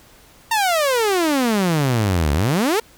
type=exponential two-way sweep; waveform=sawtooth; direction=down then up; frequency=928 to 69.3 to 474.5 Hz; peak=-12 dBFS; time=0.51-2.8 s; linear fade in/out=5 ms; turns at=2.33 s; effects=pink hiss -49 dBFS RMS until 2.97 s